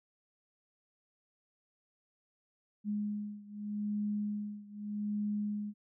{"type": "beating tone pair", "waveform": "sine", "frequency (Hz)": [207.7, 208.52], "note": ["G#3", "G#3"], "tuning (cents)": [0, 7], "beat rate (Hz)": 0.82, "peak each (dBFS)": [-36, -38], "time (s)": [2.84, 5.74], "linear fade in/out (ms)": 50, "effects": []}